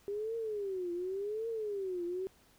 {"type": "tone with vibrato", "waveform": "sine", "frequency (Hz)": 398.5, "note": "G4", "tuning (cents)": 28, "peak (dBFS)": -34, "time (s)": [0.08, 2.27], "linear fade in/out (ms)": 0, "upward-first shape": "triangle", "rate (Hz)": 0.89, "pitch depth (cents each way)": 260, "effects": ["pink hiss -65 dBFS RMS until 2.58 s"]}